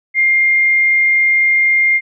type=tone; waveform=sine; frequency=2114 Hz; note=C7; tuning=17 cents sharp; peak=-9 dBFS; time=0.14-2.01 s; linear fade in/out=50 ms; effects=none